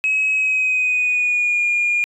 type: tone with pitch glide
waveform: sine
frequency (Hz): 2556 to 2422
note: D#7 to D#7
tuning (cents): +46 to -47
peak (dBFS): -14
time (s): 0.04-2.04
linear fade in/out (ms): 0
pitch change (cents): -93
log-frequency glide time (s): 0.34-1.65
effects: tanh soft clip ceiling -12 dBFS